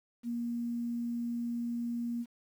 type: tone with quantisation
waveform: sine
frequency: 236.6 Hz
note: A#3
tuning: 26 cents sharp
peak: -32 dBFS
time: 0.23-2.26 s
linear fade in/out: 50 ms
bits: 10
effects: none